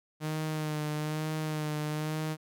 sawtooth tone with vibrato, 153.6 Hz, D#3, 22 cents flat, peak -27 dBFS, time 0.2-2.37 s, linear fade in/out 50 ms, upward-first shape sine, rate 1.1 Hz, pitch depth 29 cents each way, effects none

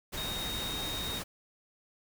sine tone in noise, 3729 Hz, A#7, in tune, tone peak -36 dBFS, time 0.16-1.2 s, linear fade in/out 20 ms, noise pink, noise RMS -38 dBFS, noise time 0.12-1.24 s, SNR -1 dB, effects none

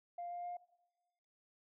sine tone with pitch steps, 698 / 702.4 / 706.9 Hz, F5 / F5 / F5, -1 / +10 / +21 cents, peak -40 dBFS, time 0.18-0.57 s, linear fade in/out 5 ms, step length 130 ms, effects noise-tail reverb RT60 1.0 s tail -18 dB re dry + tanh soft clip ceiling -37 dBFS

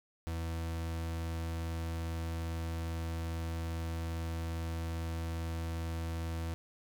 40% pulse tone, 82.41 Hz, E2, in tune, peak -34 dBFS, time 0.27-6.54 s, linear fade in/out 0 ms, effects none

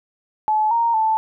sine tone with pitch steps, 860 / 930 / 879 Hz, A5 / A#5 / A5, -40 / -4 / -2 cents, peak -15 dBFS, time 0.48-1.17 s, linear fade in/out 0 ms, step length 230 ms, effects none

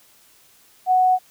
sine tone, 740 Hz, F#5, in tune, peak -13 dBFS, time 0.86-1.19 s, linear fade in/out 50 ms, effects white hiss -54 dBFS RMS until 1.3 s

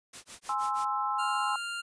white noise with tremolo, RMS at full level -43 dBFS, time 0.13-0.85 s, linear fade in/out 5 ms, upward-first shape sine, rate 6.3 Hz, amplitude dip 100%
sine chord, Ab augmented, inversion none, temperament equal, 830.6 / 1046.5 / 1318.5 Hz, Ab5 / C6 / E6, 0 / 0 / 0 cents, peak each -32 dBFS, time 0.49-1.56 s, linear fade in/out 2 ms
25% pulse tone, 1396.9 Hz, F6, in tune, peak -30 dBFS, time 1.18-1.82 s, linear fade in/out 20 ms
effects resampled to 22050 Hz

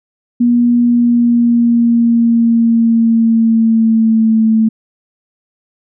sine tone with pitch glide, 240 to 221.4 Hz, B3 to A3, -49 to +11 cents, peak -7 dBFS, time 0.4-4.69 s, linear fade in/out 10 ms, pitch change -140 cents, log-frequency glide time 0.82-4.45 s, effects none

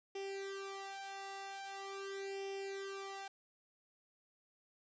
sawtooth tone with flanger, 392 Hz, G4, in tune, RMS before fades -45 dBFS, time 0.15-3.28 s, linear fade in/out 5 ms, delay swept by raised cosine 0.36 to 1.46 ms, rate 0.43 Hz, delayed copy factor +0.95, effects resampled to 16000 Hz + 12-bit

